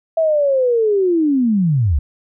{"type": "linear sweep", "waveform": "sine", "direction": "down", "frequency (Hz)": [659.3, 61.74], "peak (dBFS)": -12, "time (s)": [0.17, 1.99], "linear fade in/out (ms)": 5, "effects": []}